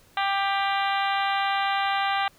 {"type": "harmonic tone with a mistuned harmonic", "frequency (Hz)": 394.5, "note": "G4", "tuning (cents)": 11, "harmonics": [2, 3, 4, 5, 6, 7, 8, 9, 10], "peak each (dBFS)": [-25, -29, -31, -33, -35, -36, -37, -38, -39], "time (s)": [0.17, 2.28], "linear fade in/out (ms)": 2, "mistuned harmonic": 7, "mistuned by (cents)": 29, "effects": ["pink hiss -57 dBFS RMS until 2.38 s"]}